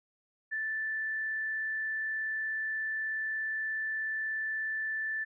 sine tone with frequency modulation, 1759 Hz, A6, 1 cent flat, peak -31 dBFS, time 0.51-5.25 s, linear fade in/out 20 ms, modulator 43.3 Hz, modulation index 0.26, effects none

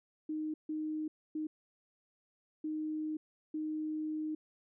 sine tone bursts at uneven times, 309.4 Hz, D#4, 10 cents flat, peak -34 dBFS, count 5, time 0.29-0.54 / 0.69-1.08 / 1.35-1.47 / 2.64-3.17 / 3.54-4.35 s, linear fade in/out 5 ms, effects none

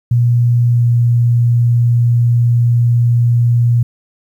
sine tone with pitch glide, 120 to 119.17 Hz, B2 to A#2, -49 to +39 cents, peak -8 dBFS, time 0.11-3.83 s, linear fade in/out 5 ms, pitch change -12 cents, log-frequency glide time 0.72-0.86 s, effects 8-bit

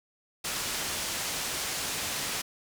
white low-pass noise, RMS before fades -33 dBFS, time 0.44-2.42 s, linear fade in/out 10 ms, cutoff 8400 Hz, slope 12 dB/octave, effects none

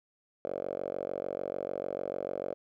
5% pulse tone with band-pass filter, 46.73 Hz, F#1, 18 cents sharp, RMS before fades -36 dBFS, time 0.45-2.54 s, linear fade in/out 0 ms, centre 560 Hz, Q 4.4, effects none

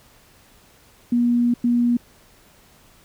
sine tone bursts at uneven times, 240 Hz, B3, 49 cents flat, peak -15 dBFS, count 2, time 1.12-1.54 / 1.64-1.97 s, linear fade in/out 5 ms, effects pink hiss -53 dBFS RMS until 3.04 s

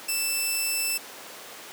10% pulse tone, 2651 Hz, E7, 9 cents sharp, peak -16 dBFS, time 0.08-0.98 s, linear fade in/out 10 ms, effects pink hiss -41 dBFS RMS until 1.72 s + high-pass 400 Hz 12 dB/octave

